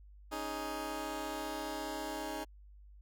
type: chord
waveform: 15% pulse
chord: C# suspended second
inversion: none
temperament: just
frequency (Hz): 277.2 / 311.8 / 415.8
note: C#4 / D#4 / G#4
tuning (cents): 0 / +4 / +2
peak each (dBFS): -38 / -34 / -38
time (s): 0.31-2.45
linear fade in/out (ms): 20
effects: added 50 Hz sine -53 dBFS peak until 3.01 s